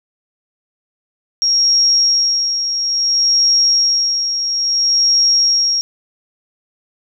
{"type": "tone with tremolo", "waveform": "sine", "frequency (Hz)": 5588, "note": "F8", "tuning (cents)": 0, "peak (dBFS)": -9, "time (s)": [1.42, 5.81], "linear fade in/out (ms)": 0, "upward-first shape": "sine", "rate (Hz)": 0.59, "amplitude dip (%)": 55, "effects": []}